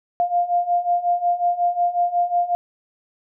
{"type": "beating tone pair", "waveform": "sine", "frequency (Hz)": [698.5, 704], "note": ["F5", "F5"], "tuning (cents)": [0, 14], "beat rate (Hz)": 5.5, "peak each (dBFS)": [-22, -19], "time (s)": [0.2, 2.55], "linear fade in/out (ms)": 0, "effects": []}